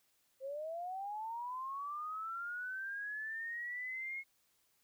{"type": "linear sweep", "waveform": "sine", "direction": "up", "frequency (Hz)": [521, 2174], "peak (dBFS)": -39, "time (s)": [0.4, 4.24], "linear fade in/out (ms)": 50, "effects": ["white hiss -75 dBFS RMS until 4.83 s"]}